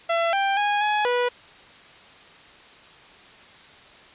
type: tone with pitch steps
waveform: sawtooth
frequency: 672 / 788 / 824 / 841 / 489.3 Hz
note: E5 / G5 / G#5 / G#5 / B4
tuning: +33 / +9 / -14 / +22 / -16 cents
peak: -16 dBFS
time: 0.09-1.29 s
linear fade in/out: 10 ms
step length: 240 ms
effects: white hiss -48 dBFS RMS until 4.14 s + resampled to 8000 Hz